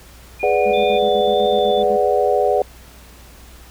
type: tone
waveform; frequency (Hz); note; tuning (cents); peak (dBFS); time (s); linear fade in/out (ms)
sine; 2436; D#7; -37; -26; 0.39-0.99; 20
type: chord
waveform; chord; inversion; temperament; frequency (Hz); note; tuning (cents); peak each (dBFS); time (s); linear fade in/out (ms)
sine; G# half-diminished seventh; none; equal; 415.3 / 493.9 / 587.3 / 740; G#4 / B4 / D5 / F#5; 0 / 0 / 0 / 0; -19; 0.43-2.62; 2
type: tone with tremolo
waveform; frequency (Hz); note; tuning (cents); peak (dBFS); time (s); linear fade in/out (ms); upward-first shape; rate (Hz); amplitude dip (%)
triangle; 208.3; G#3; +5; -24; 0.65-1.99; 20; square; 8; 70
type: tone with vibrato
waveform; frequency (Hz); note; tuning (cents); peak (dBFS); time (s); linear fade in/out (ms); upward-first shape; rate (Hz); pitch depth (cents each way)
sine; 3528; A7; +4; -27; 0.73-1.83; 10; triangle; 1.7; 17
effects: added 60 Hz sine -42 dBFS peak until 3.7 s + pink hiss -45 dBFS RMS until 3.7 s